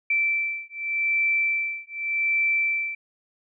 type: beating tone pair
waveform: sine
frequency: 2333 / 2333.85 Hz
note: D7 / D7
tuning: -12 / -11 cents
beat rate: 0.85 Hz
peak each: -25 / -25 dBFS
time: 0.1-2.95 s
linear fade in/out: 5 ms
effects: none